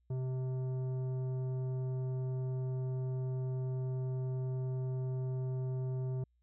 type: tone with tanh clipping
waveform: triangle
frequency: 129.3 Hz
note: C3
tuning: 20 cents flat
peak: -35 dBFS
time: 0.1-6.24 s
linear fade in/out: 5 ms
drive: 15 dB
effects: added 60 Hz sine -70 dBFS peak until 6.42 s